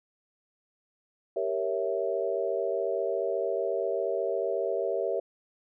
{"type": "chord", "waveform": "sine", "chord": "G diminished seventh", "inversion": "none", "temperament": "equal", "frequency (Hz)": [392, 466.2, 554.4, 659.3], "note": ["G4", "Bb4", "Db5", "Fb5"], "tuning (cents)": [0, 0, 0, 0], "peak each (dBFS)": -32, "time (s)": [1.36, 5.2], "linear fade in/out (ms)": 5, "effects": []}